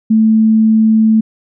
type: tone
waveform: sine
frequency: 220 Hz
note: A3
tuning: in tune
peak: -6 dBFS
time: 0.1-1.21 s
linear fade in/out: 10 ms
effects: none